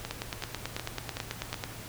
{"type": "two click trains", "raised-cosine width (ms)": 0.2, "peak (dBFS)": [-15, -17], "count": [15, 5], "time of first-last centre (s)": [[0.11, 1.638], [0.05, 1.543]], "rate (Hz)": [9.16, 2.68], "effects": ["added 114 Hz sine -47 dBFS peak until 1.88 s", "pink hiss -44 dBFS RMS until 1.88 s"]}